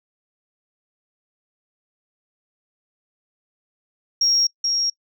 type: tone with echo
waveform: sine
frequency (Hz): 5588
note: F8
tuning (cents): 0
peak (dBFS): -14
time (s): 4.21-4.47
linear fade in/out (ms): 5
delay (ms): 430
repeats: 1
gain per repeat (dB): -4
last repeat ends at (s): 4.9
effects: noise-tail reverb RT60 0.1 s tail -26 dB re dry + tanh soft clip ceiling -10 dBFS